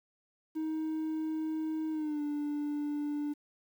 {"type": "tone with pitch glide", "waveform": "triangle", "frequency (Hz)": [314.8, 293.7], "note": ["D#4", "D4"], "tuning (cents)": [20, 0], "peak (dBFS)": -29, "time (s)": [0.55, 3.34], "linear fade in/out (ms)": 20, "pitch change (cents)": -120, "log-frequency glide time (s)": [1.91, 2.22], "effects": ["tanh soft clip ceiling -25 dBFS", "10-bit"]}